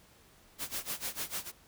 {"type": "noise with tremolo", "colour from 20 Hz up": "white", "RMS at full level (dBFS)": -35, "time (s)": [0.58, 1.52], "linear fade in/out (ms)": 50, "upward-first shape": "sine", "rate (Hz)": 6.7, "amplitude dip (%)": 90, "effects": ["pink hiss -61 dBFS RMS until 1.67 s"]}